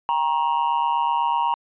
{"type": "tone with amplitude modulation", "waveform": "triangle", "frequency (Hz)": 942, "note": "A#5", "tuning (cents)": 18, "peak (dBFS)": -13, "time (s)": [0.09, 1.54], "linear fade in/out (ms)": 0, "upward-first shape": "sine", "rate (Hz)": 148, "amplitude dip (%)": 85, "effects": ["resampled to 8000 Hz"]}